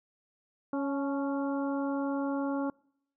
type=harmonic tone with a mistuned harmonic; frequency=277.2 Hz; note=C#4; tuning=in tune; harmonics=1 / 2 / 3 / 4 / 5; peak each=-30 / -36 / -40 / -42 / -44 dBFS; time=0.73-2.7 s; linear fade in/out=2 ms; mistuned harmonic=3; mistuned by=+38 cents; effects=noise-tail reverb RT60 0.7 s tail -26 dB re dry